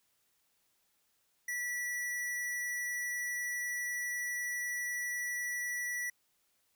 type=tone; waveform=square; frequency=1952 Hz; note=B6; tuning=21 cents flat; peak=-35 dBFS; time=1.48-6.1 s; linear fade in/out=5 ms; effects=white hiss -75 dBFS RMS until 6.75 s